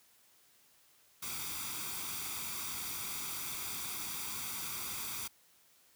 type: noise with comb filter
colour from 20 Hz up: white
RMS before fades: -40 dBFS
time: 1.22-5.28 s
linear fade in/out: 10 ms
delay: 0.85 ms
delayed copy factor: +0.65
effects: white hiss -66 dBFS RMS until 5.95 s + high-pass 60 Hz 12 dB/octave